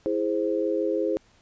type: chord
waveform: sine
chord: E augmented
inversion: none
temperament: equal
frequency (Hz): 329.6 / 415.3 / 523.3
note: E4 / G#4 / B#4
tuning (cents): 0 / 0 / 0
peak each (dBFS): -27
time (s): 0.06-1.17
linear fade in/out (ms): 0
effects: pink hiss -60 dBFS RMS until 1.41 s + resampled to 16000 Hz